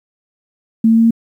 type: tone with pitch steps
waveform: sine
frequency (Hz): 224.7 / 226.1 / 227.6 / 229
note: A3 / A3 / A#3 / A#3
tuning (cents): +37 / +47 / -41 / -31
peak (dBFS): -7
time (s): 0.84-1.108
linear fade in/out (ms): 5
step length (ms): 67
effects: 8-bit